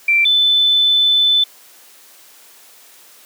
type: tone pair in turn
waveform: sine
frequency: 2349 / 3513 Hz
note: D7 / A7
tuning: 0 / -3 cents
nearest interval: perfect fifth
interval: 697 cents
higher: second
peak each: -10 dBFS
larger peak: neither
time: 0.08-0.25 / 0.25-1.44 s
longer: second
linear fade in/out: 5 ms
effects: white hiss -45 dBFS RMS until 3.25 s + high-pass 300 Hz 12 dB/octave